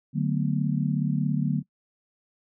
sine chord, B minor seventh, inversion first, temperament just, 148.16 / 185.21 / 222.2 / 246.9 Hz, D3 / F#3 / A3 / B3, +16 / +2 / +17 / 0 cents, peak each -25 / -28 / -30 / -31 dBFS, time 0.13-1.63 s, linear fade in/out 50 ms, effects noise-tail reverb RT60 0.1 s tail -23 dB re dry

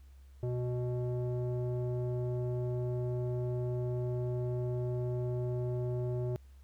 square tone with low-pass filter, 123.47 Hz, B2, in tune, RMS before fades -34 dBFS, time 0.43-6.36 s, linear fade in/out 0 ms, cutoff 510 Hz, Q 2.4, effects added 67 Hz sine -52 dBFS peak until 6.63 s + pink hiss -71 dBFS RMS until 6.63 s

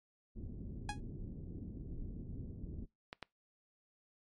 pink low-pass noise, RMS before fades -45 dBFS, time 0.35-2.86 s, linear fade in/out 20 ms, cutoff 320 Hz, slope 24 dB/octave
sawtooth tone with exponential decay, 830.6 Hz, G#5, in tune, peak -31 dBFS, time 0.89-1 s, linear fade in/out 2 ms, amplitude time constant 23 ms
clicks, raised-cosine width 0.3 ms, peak -27 dBFS, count 2, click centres 3.129 / 3.227 s
effects noise-tail reverb RT60 0.2 s tail -24 dB re dry + MP3 48 kbps

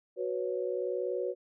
sine chord, F# suspended fourth, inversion none, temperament equal, 370 / 493.9 / 554.4 Hz, F#4 / B4 / C#5, 0 / 0 / 0 cents, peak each -34 / -34 / -36 dBFS, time 0.16-1.35 s, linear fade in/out 50 ms, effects none

